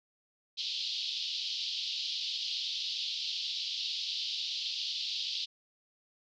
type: band-pass noise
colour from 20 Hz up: white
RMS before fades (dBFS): -36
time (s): 0.57-5.46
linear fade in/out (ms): 20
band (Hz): 3000 to 4800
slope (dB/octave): 48
effects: none